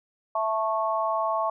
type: harmonic tone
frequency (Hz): 220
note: A3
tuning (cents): 0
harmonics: 3 / 4 / 5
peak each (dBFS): -27 / -29 / -27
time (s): 0.35-1.5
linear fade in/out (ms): 5
effects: none